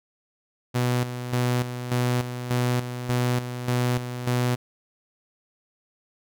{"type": "tone with tremolo", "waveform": "sawtooth", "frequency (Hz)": 123.47, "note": "B2", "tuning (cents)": 0, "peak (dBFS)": -17, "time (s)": [0.74, 4.56], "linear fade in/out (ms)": 20, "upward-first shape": "square", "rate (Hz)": 1.7, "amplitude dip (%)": 65, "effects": []}